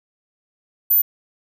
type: tone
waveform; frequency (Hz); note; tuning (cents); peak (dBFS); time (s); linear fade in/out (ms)
sine; 14230; A9; +18; -12; 0.9-1.02; 10
effects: none